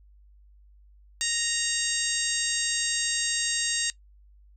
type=harmonic tone; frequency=932.3 Hz; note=A#5; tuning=in tune; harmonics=2 / 3 / 4 / 5 / 6 / 7 / 8 / 9; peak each=-34 / -34 / -32 / -33 / -37 / -33 / -31 / -34 dBFS; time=1.21-3.9 s; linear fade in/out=0 ms; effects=noise-tail reverb RT60 0.1 s tail -19 dB re dry + added 50 Hz sine -52 dBFS peak until 4.56 s